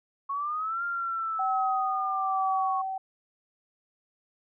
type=exponential two-way sweep; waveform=sine; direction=up then down; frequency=1099 to 1400 to 1099 Hz; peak=-28 dBFS; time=0.29-2.82 s; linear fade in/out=10 ms; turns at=0.84 s
type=tone with tremolo; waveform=sine; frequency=765 Hz; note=G5; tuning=42 cents flat; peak=-25 dBFS; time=1.39-2.98 s; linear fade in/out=5 ms; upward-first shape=sine; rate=1.1 Hz; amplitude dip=45%
effects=none